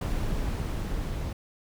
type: noise with level ramp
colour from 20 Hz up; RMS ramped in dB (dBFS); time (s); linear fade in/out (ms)
brown; -28 to -32; 0.01-1.33; 5
effects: none